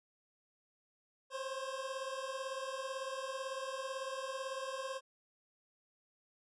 25% pulse beating tone pair, 524 / 542 Hz, C5 / C#5, +2 / -39 cents, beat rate 18 Hz, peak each -38 / -39 dBFS, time 1.3-5.01 s, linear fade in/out 50 ms, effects resampled to 22050 Hz

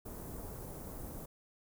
pink band-stop noise, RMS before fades -45 dBFS, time 0.05-1.26 s, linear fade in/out 10 ms, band 760 to 12000 Hz, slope 12 dB/octave, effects none

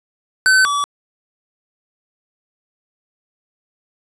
square tone pair in turn, 1525 / 1147.8 Hz, G6 / D6, -48 / -40 cents, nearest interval perfect fourth, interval 492 cents, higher first, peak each -10 / -17 dBFS, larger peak first, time 0.46-0.65 / 0.65-0.84 s, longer neither, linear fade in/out 0 ms, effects resampled to 24000 Hz + 8-bit

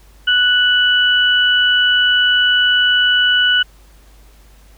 sine tone pair together, 1480 / 2960 Hz, F#6 / F#7, 0 / 0 cents, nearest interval octave, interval 1200 cents, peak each -13 dBFS, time 0.27-3.63 s, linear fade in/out 10 ms, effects added 50 Hz sine -43 dBFS peak until 4.77 s + pink hiss -51 dBFS RMS until 4.77 s

